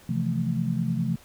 sine chord, F major seventh, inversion second, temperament equal, 130.81 / 164.81 / 174.61 / 220 Hz, C3 / E3 / F3 / A3, 0 / 0 / 0 / 0 cents, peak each -29 dBFS, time 0.09-1.16 s, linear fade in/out 5 ms, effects pink hiss -53 dBFS RMS until 1.24 s

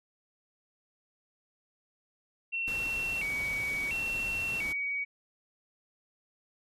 sine tone with vibrato, 2475 Hz, D#7, 10 cents flat, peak -30 dBFS, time 2.52-5.05 s, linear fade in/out 20 ms, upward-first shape square, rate 0.72 Hz, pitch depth 160 cents each way
pink noise, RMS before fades -43 dBFS, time 2.67-4.73 s, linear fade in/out 10 ms
effects resampled to 32000 Hz

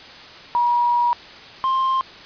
sine / triangle tone pair in turn, 960 / 1054.5 Hz, B5 / C6, -49 / +13 cents, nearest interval major second, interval 162 cents, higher second, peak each -15 dBFS, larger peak neither, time 0.55-1.13 / 1.64-2.01 s, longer first, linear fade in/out 0 ms, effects white hiss -40 dBFS RMS until 2.25 s + resampled to 11025 Hz

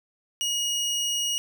25% pulse tone, 2888 Hz, F#7, 43 cents flat, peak -21 dBFS, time 0.41-1.38 s, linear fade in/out 0 ms, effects none

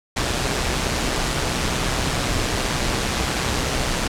pink noise with amplitude modulation, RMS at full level -20 dBFS, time 0.16-4.08 s, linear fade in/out 10 ms, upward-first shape sine, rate 126 Hz, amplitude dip 45%, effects low-pass 8000 Hz 12 dB/octave

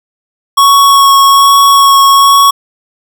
square tone with vibrato, 1108 Hz, C#6, 1 cent flat, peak -3 dBFS, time 0.57-2.51 s, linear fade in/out 10 ms, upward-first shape sine, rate 1.2 Hz, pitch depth 11 cents each way, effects none

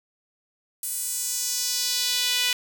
sawtooth tone with high-pass filter sweep, 493.9 Hz, B4, in tune, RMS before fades -26 dBFS, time 0.83-2.53 s, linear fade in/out 2 ms, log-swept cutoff 10000 to 2800 Hz, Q 1.8, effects none

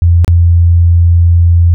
sine tone with dropouts, 85.5 Hz, F2, 36 cents flat, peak -3 dBFS, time 0.02-1.74 s, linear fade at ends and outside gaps 0 ms, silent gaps 0.246-0.279 s, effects none

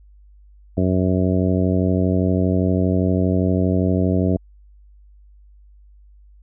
harmonic tone, 92.5 Hz, F#2, in tune, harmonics 1 / 2 / 3 / 4 / 5 / 6 / 7, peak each -20 / -20 / -22 / -26 / -28 / -30 / -28 dBFS, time 0.77-4.37 s, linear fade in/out 5 ms, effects added 50 Hz sine -45 dBFS peak until 6.42 s

